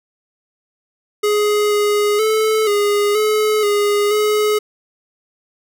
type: tone with pitch steps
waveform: square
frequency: 417.6 / 414.9 / 435.8 / 411.1 / 428.1 / 411.5 / 422.8 Hz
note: G#4 / G#4 / A4 / G#4 / A4 / G#4 / G#4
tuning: +10 / -2 / -17 / -18 / -47 / -16 / +31 cents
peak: -14 dBFS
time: 1.23-4.59 s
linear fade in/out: 10 ms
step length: 480 ms
effects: none